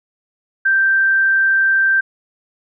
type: tone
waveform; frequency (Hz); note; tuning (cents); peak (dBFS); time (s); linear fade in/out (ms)
sine; 1568; G6; 0; -11; 0.65-2.01; 10
effects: none